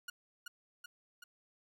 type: tone with echo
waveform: sawtooth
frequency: 1438 Hz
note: F#6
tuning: 50 cents flat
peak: -37 dBFS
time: 0.08-0.1 s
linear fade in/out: 5 ms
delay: 380 ms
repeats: 3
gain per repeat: -3 dB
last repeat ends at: 1.24 s
effects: 12-bit

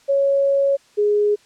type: tone pair in turn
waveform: sine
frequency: 554.4 / 415.3 Hz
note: C#5 / G#4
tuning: 0 / 0 cents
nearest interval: perfect fourth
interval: 500 cents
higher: first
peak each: -14 dBFS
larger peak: neither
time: 0.08-0.77 / 0.97-1.36 s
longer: first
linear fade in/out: 20 ms
effects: white hiss -54 dBFS RMS until 1.45 s + low-pass 7000 Hz 12 dB/octave

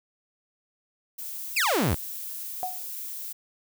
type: noise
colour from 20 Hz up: violet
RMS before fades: -36 dBFS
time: 1.18-3.33 s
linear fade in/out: 10 ms
type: exponential sweep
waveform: sawtooth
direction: down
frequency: 2794 to 64 Hz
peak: -18 dBFS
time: 1.56-1.95 s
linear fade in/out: 10 ms
type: tone with exponential decay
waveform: sine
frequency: 735 Hz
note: F#5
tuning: 12 cents flat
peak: -24 dBFS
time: 2.63-2.85 s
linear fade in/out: 0 ms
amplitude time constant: 46 ms
effects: none

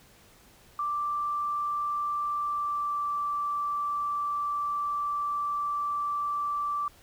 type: tone with pitch glide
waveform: sine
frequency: 1174.7 to 1166.6 Hz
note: D6 to D6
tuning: 0 to -12 cents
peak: -27 dBFS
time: 0.79-6.88 s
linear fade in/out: 2 ms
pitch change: -12 cents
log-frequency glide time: 2.31-3.14 s
effects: pink hiss -57 dBFS RMS until 7.02 s

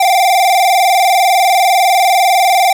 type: tone with vibrato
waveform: square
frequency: 740 Hz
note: F#5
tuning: in tune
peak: -8 dBFS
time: 0-2.73 s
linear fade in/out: 5 ms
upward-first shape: square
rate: 20 Hz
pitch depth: 89 cents each way
effects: none

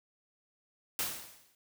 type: noise with exponential decay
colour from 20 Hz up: white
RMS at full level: -31 dBFS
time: 0.99-1.55 s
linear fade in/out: 1 ms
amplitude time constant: 120 ms
effects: none

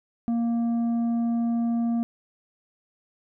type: tone with tanh clipping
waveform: triangle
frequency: 233.3 Hz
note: A#3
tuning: 2 cents sharp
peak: -23 dBFS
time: 0.28-2.03 s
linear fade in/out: 0 ms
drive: 10 dB
effects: none

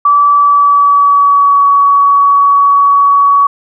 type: tone with pitch glide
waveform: sine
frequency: 1155 to 1128.6 Hz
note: D6 to C#6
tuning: -29 to +31 cents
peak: -4 dBFS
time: 0.05-3.47 s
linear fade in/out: 5 ms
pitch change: -40 cents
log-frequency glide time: 0.33-1.66 s
effects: none

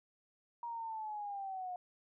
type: linear sweep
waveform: sine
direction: down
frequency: 949 to 716 Hz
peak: -39 dBFS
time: 0.63-1.76 s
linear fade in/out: 2 ms
effects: none

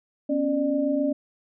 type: tone cluster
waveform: sine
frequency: 251.1 / 278.7 / 598 Hz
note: B3 / C#4 / D5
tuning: +29 / +9 / +31 cents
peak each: -30 / -23 / -26 dBFS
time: 0.29-1.13 s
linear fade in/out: 10 ms
effects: none

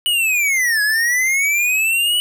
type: linear two-way sweep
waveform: square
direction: down then up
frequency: 2967 to 1661.2 to 2967 Hz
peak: -15 dBFS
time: 0.06-2.2 s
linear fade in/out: 0 ms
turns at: 0.82 s
effects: none

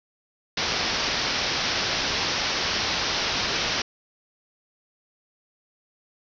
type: low-pass noise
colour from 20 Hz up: white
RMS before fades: -26 dBFS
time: 0.57-3.82 s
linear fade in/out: 5 ms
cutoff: 5800 Hz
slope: 96 dB/octave
effects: none

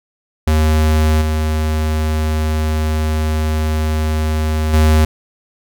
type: tone with level steps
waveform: square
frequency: 77.78 Hz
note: D#2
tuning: in tune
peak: -11 / -15 / -9 dBFS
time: 0.47-5.05 s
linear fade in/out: 5 ms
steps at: 1.21 / 4.73 s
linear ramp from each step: 10 ms
effects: none

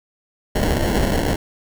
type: noise with sample-and-hold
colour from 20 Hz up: pink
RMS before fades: -19 dBFS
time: 0.55-1.36 s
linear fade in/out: 5 ms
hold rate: 1225 Hz
effects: none

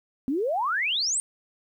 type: exponential sweep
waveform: sine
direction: up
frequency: 250 to 8950 Hz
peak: -23 dBFS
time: 0.28-1.2 s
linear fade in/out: 0 ms
effects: 10-bit

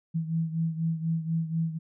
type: beating tone pair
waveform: sine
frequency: 162.4 / 166.5 Hz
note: E3 / E3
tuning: -26 / +18 cents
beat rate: 4.1 Hz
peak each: -27 / -32 dBFS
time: 0.14-1.79 s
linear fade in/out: 20 ms
effects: none

